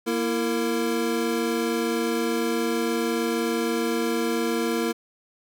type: tone cluster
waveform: square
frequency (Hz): 235.2 / 334.6 / 458.7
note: A#3 / E4 / A#4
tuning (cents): +16 / +26 / -28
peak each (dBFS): -28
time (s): 0.06-4.93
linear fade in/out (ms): 20
effects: none